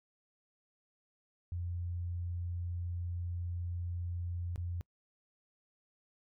sine tone with dropouts, 87.31 Hz, F2, in tune, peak -35 dBFS, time 1.52-4.81 s, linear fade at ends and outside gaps 0 ms, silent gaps 4.559-4.578 s, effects noise-tail reverb RT60 0.1 s tail -26 dB re dry

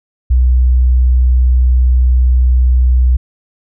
sine tone, 62.5 Hz, B1, 21 cents sharp, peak -6 dBFS, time 0.3-3.17 s, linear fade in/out 10 ms, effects none

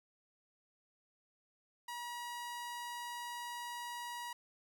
sawtooth tone, 960 Hz, B5, 49 cents flat, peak -38 dBFS, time 1.88-4.33 s, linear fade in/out 5 ms, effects none

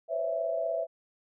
sine tone cluster, 503 / 539 / 563 / 660 Hz, B4 / C#5 / C#5 / E5, +32 / -49 / +27 / +2 cents, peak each -37 / -38 / -38 / -29 dBFS, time 0.08-0.87 s, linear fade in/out 50 ms, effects none

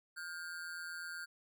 square ring-modulated tone, 1500 Hz, F#6, 23 cents sharp, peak -40 dBFS, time 0.16-1.26 s, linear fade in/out 20 ms, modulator 84 Hz, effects none

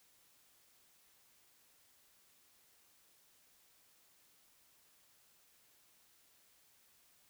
silence, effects white hiss -69 dBFS RMS until 7.29 s

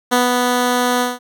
10% pulse tone with ADSR envelope, 246.9 Hz, B3, in tune, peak -3 dBFS, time 0.11-1.19 s, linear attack 19 ms, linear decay 160 ms, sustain -3 dB, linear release 180 ms, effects none

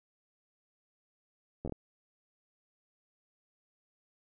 slowing click train, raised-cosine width 2 ms, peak -25 dBFS, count 5, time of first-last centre 1.65-1.723 s, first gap 11 ms, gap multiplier 1.35, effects none

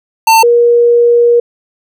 square / sine tone pair in turn, 897 / 475.2 Hz, A5 / A#4, +33 / +33 cents, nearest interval major seventh, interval 1100 cents, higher first, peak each -4 dBFS, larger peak neither, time 0.27-0.43 / 0.43-1.4 s, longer second, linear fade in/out 5 ms, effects none

